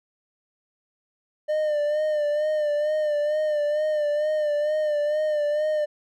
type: tone with vibrato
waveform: triangle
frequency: 602 Hz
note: D5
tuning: 43 cents sharp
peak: -19 dBFS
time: 1.48-5.86 s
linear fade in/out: 20 ms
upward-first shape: sine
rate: 2.2 Hz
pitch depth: 44 cents each way
effects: none